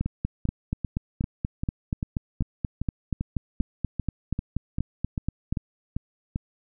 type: two click trains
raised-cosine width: 5 ms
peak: -13 / -15 dBFS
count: 24 / 17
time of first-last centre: 0.01-5.526 / 0.06-6.359 s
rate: 4.17 / 2.54 Hz
effects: none